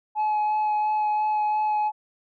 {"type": "tone with vibrato", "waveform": "sine", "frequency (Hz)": 850, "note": "G#5", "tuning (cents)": 40, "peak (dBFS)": -18, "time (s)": [0.15, 1.92], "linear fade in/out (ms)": 50, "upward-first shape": "sine", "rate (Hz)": 2.9, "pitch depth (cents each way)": 11, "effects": ["tanh soft clip ceiling -20 dBFS"]}